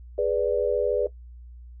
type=chord; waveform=sine; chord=G# diminished; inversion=none; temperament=equal; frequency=415.3 / 493.9 / 587.3 Hz; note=G#4 / B4 / D5; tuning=0 / 0 / 0 cents; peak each=-26 / -24 / -26 dBFS; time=0.18-1.07 s; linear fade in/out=5 ms; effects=noise-tail reverb RT60 0.1 s tail -17 dB re dry + added 60 Hz sine -41 dBFS peak until 1.8 s